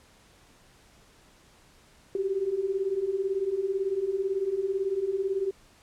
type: beating tone pair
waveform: sine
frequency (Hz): 374.2 / 392.2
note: F#4 / G4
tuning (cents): +20 / +1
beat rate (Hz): 18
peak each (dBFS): -31 / -27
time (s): 2.15-5.51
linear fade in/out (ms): 2
effects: pink hiss -58 dBFS RMS until 5.82 s + low-pass 10000 Hz 12 dB/octave